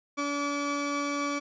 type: tone pair together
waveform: 30% pulse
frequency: 286.3 / 1149 Hz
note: D4 / D6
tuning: -44 / -38 cents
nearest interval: 2 octaves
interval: 2406 cents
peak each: -28 / -29 dBFS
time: 0.17-1.4 s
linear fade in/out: 20 ms
effects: resampled to 16000 Hz